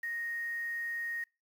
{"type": "tone with quantisation", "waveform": "sine", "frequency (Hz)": 1864.7, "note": "A#6", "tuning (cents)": 0, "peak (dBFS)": -34, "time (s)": [0.03, 1.24], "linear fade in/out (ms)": 5, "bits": 9, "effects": ["noise-tail reverb RT60 0.3 s tail -26 dB re dry"]}